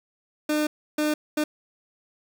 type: tone bursts at uneven times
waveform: 30% pulse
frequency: 302.3 Hz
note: D#4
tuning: 50 cents flat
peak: -19 dBFS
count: 3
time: 0.49-0.67 / 0.98-1.14 / 1.37-1.44 s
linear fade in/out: 5 ms
effects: none